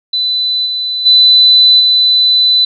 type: tone with level steps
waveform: sine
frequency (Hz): 4000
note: B7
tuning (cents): +21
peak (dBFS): -11 / -14 / -3 / -6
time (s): 0.13-2.65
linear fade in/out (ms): 5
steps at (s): 0.65 / 1.05 / 1.79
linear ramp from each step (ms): 20
effects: none